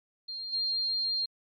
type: tone with level steps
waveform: sine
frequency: 4202 Hz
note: C8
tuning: 7 cents sharp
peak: -35 / -27 dBFS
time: 0.28-1.26 s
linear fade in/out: 10 ms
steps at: 0.52 s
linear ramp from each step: 20 ms
effects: MP3 64 kbps